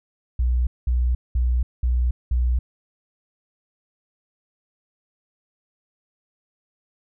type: tone bursts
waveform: sine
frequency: 61.3 Hz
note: B1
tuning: 12 cents flat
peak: -17 dBFS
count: 5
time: 0.39-2.59 s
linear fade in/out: 5 ms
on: 280 ms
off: 200 ms
effects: none